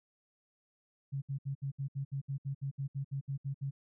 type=tone bursts; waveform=sine; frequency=137.7 Hz; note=C#3; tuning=11 cents flat; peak=-33 dBFS; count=16; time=1.12-3.71 s; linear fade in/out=20 ms; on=100 ms; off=66 ms; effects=none